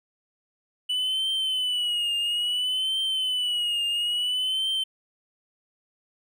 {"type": "tone with vibrato", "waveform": "triangle", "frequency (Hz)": 2968, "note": "F#7", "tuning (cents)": 5, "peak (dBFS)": -22, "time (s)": [0.89, 4.84], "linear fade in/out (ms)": 10, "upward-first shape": "triangle", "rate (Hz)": 0.59, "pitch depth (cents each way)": 96, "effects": []}